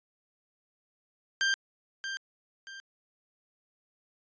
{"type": "tone with echo", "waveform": "sawtooth", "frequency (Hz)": 1582, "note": "G6", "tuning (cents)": 15, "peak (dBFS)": -21, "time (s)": [1.41, 1.54], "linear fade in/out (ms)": 0, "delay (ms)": 630, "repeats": 2, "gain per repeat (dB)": -9, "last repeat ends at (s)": 2.8, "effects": ["resampled to 16000 Hz"]}